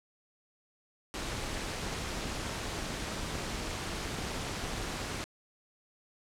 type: noise with amplitude modulation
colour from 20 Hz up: pink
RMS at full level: -34 dBFS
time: 1.14-5.24 s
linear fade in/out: 0 ms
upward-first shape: sine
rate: 282 Hz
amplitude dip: 55%
effects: low-pass 8000 Hz 12 dB/octave